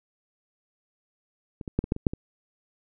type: clicks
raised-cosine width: 3 ms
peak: -23 / -21 / -9 / -19 / -10 / -21 / -6 / -19 dBFS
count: 8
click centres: 1.612 / 1.678 / 1.79 / 1.841 / 1.921 / 1.964 / 2.068 / 2.135 s
effects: none